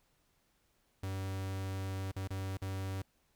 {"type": "tone with dropouts", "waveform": "45% pulse", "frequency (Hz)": 95.9, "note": "G2", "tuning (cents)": -37, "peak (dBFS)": -36, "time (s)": [1.03, 3.02], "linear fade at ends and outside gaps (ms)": 5, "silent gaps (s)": [[2.116, 2.162], [2.276, 2.304], [2.572, 2.618]], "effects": ["pink hiss -74 dBFS RMS until 3.35 s"]}